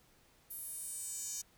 square tone with high-pass filter sweep, 336.8 Hz, E4, 37 cents sharp, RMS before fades -43 dBFS, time 0.5-1.42 s, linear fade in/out 10 ms, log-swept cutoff 12000 to 6300 Hz, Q 4.4, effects pink hiss -67 dBFS RMS until 1.57 s

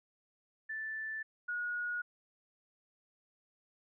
sine tone pair in turn, 1760 / 1448.3 Hz, A6 / F#6, 0 / -37 cents, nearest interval minor third, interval 337 cents, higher first, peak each -37 / -34 dBFS, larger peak second, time 0.69-1.23 / 1.48-2.02 s, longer neither, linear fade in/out 10 ms, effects none

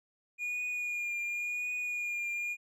triangle tone with vibrato, 2434 Hz, D#7, 39 cents flat, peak -31 dBFS, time 0.38-2.57 s, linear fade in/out 50 ms, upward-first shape triangle, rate 0.92 Hz, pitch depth 28 cents each way, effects none

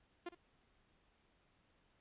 sawtooth tone with echo, 349.2 Hz, F4, in tune, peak -38 dBFS, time 0.26-0.29 s, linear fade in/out 5 ms, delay 59 ms, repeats 1, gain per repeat -14 dB, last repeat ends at 0.349 s, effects pink hiss -74 dBFS RMS until 2 s + resampled to 8000 Hz

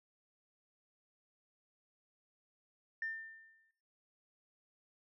sine tone with exponential decay, 1800 Hz, A6, 39 cents sharp, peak -34 dBFS, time 3.02-3.71 s, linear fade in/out 2 ms, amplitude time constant 150 ms, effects noise-tail reverb RT60 1.0 s tail -23 dB re dry + tanh soft clip ceiling -30 dBFS

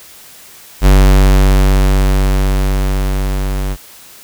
square tone with level ramp, 47.99 Hz, G1, 36 cents flat, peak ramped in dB -4 to -16 dBFS, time 0.81-3.77 s, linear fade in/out 50 ms, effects white hiss -38 dBFS RMS until 4.23 s

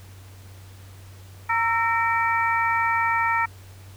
harmonic tone with a mistuned harmonic, 461 Hz, A#4, 19 cents flat, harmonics 2 / 3 / 4 / 5, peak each -23 / -25 / -26 / -27 dBFS, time 1.49-3.46 s, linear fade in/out 10 ms, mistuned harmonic 3, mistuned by -63 cents, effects added 95 Hz sine -42 dBFS peak until 3.96 s + pink hiss -51 dBFS RMS until 3.96 s

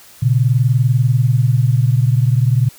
sine tone pair together, 118.87 / 139.2 Hz, A#2 / C#3, +34 / +8 cents, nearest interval minor third, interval 274 cents, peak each -12 / -15 dBFS, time 0.22-2.69 s, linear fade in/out 10 ms, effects white hiss -43 dBFS RMS until 2.78 s

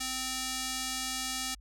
square tone with band-pass filter, 259.2 Hz, C4, 16 cents flat, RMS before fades -35 dBFS, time 0-1.55 s, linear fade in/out 10 ms, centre 6600 Hz, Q 0.86, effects added 50 Hz sine -50 dBFS peak until 1.6 s

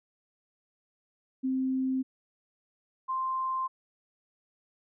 sine tone pair in turn, 261.6 / 1046.4 Hz, C4 / C6, 0 / 0 cents, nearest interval 2 octaves, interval 2400 cents, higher second, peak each -26 / -28 dBFS, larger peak first, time 1.43-2.03 / 3.08-3.68 s, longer neither, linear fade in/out 20 ms, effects none

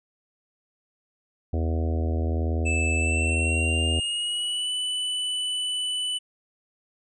harmonic tone, 81 Hz, E2, 30 cents flat, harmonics 1 / 3 / 4 / 5 / 6 / 7 / 8 / 9, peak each -23 / -33 / -35 / -37 / -39 / -40 / -41 / -42 dBFS, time 1.53-4 s, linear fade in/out 5 ms
square tone with pitch glide, 2630 to 2986 Hz, E7 to F#7, -5 to +15 cents, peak -26 dBFS, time 2.65-6.19 s, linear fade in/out 20 ms, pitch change +220 cents, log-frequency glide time 2.97-4.71 s
effects resampled to 22050 Hz

